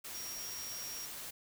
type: tone in noise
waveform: sine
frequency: 5620 Hz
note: F8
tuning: 10 cents sharp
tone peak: -43 dBFS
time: 0.14-1.06 s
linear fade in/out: 10 ms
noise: white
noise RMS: -45 dBFS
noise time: 0.04-1.31 s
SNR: -1 dB
effects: none